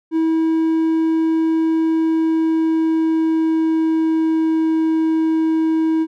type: tone with pitch glide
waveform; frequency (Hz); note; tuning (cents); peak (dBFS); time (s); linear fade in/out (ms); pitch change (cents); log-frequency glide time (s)
triangle; 322.9 to 320.5; E4 to E4; -36 to -49; -12; 0.11-6.07; 50; -13; 1.91-4.74
effects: none